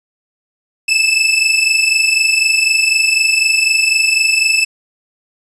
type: tone pair together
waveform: sawtooth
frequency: 2612 / 2636 Hz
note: E7 / E7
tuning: -17 / -1 cents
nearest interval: unison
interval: 16 cents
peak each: -10 dBFS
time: 0.88-4.65 s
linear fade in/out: 10 ms
effects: resampled to 22050 Hz + 7-bit